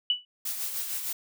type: tone with exponential decay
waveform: sine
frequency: 2960 Hz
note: F#7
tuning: in tune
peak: -18 dBFS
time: 0.1-0.25 s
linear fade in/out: 2 ms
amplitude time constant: 31 ms
type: noise with tremolo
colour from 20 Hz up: blue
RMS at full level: -31 dBFS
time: 0.45-1.13 s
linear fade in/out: 5 ms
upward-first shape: sine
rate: 6.6 Hz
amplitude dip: 45%
effects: none